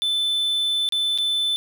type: tone with dropouts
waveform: triangle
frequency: 3520 Hz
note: A7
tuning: in tune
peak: -18 dBFS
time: 0.02-1.56 s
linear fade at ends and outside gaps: 0 ms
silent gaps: 0.889-0.923 / 1.177-1.185 s
effects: 8-bit